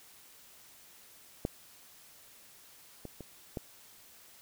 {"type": "clicks", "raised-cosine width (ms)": 2, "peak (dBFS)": [-17, -28, -30, -22], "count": 4, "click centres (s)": [1.451, 3.053, 3.207, 3.572], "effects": ["white hiss -57 dBFS RMS until 4.41 s"]}